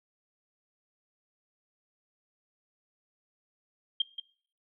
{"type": "tone with echo", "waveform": "sine", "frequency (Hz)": 3195, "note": "G7", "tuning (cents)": 32, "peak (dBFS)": -22, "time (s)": [4, 4.02], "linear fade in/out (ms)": 5, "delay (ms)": 180, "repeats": 1, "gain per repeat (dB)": -10, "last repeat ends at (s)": 4.2, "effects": ["noise-tail reverb RT60 0.5 s tail -19 dB re dry"]}